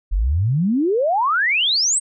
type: exponential sweep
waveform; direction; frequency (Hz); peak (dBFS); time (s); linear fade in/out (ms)
sine; up; 41.2 to 8660; -15; 0.11-2; 20
effects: none